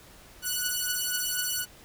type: beating tone pair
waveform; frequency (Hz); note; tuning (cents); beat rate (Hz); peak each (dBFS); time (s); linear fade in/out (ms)
5% pulse; 1474 / 1478.1; F#6 / F#6; -7 / -2; 4.1; -19; 0.42-1.66; 50
effects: pink hiss -52 dBFS RMS until 1.84 s